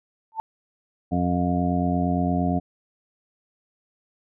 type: tone with exponential growth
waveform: sine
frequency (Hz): 888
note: A5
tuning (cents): +16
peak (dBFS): -20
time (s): 0.32-0.4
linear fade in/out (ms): 0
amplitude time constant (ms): 17
type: harmonic tone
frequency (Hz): 88.7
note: F2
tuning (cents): +27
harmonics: 1 / 2 / 3 / 4 / 5 / 7 / 8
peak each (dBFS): -28 / -24 / -25 / -37 / -37 / -33 / -28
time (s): 1.11-2.6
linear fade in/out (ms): 20
effects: none